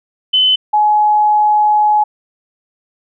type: tone pair in turn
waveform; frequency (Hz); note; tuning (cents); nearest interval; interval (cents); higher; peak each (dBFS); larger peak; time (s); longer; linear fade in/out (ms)
sine; 3033 / 844; F#7 / G#5; +42 / +28; octave + minor seventh; 2214; first; -8; neither; 0.33-0.56 / 0.73-2.04; second; 10
effects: none